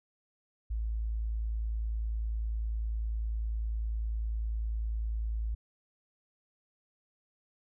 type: tone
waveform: sine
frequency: 55 Hz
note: A1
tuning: in tune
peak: -30 dBFS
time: 0.7-5.55 s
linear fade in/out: 10 ms
effects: none